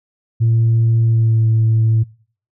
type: tone with pitch glide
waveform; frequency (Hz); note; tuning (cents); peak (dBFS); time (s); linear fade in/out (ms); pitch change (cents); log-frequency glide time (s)
sine; 114.3 to 111.75; A#2 to A2; -34 to +27; -9; 0.4-2.04; 20; -39; 1.04-1.44
effects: noise-tail reverb RT60 0.5 s tail -25 dB re dry + tanh soft clip ceiling -8 dBFS